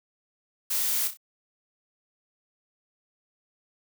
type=noise with echo; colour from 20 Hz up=blue; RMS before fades=-27 dBFS; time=0.7-1.08 s; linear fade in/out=10 ms; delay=31 ms; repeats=3; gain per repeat=-8 dB; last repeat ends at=1.173 s; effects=none